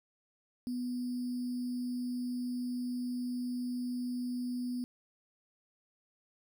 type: tone with sample-and-hold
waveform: sine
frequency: 246.9 Hz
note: B3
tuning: in tune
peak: -33 dBFS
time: 0.67-4.84 s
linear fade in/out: 0 ms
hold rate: 4900 Hz
effects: none